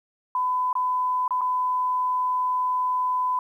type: tone with dropouts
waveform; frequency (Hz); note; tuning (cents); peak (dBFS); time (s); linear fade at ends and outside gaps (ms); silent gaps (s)
sine; 1005; B5; +30; -21; 0.35-3.39; 2; 0.729-0.753 / 1.279-1.307 / 1.41-1.415
effects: 10-bit